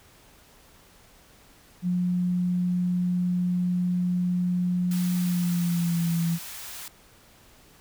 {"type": "tone with pitch glide", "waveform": "sine", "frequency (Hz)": [178.9, 167.89], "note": ["F3", "E3"], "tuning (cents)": [42, 32], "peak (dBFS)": -22, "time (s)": [1.82, 6.39], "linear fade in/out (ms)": 50, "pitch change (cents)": -110, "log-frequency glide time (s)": [5.18, 6.11]}
{"type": "high-pass noise", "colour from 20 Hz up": "white", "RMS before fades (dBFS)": -39, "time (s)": [4.91, 6.88], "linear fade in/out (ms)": 2, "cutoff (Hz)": 750, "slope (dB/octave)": 24}
{"effects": ["pink hiss -55 dBFS RMS until 7.8 s"]}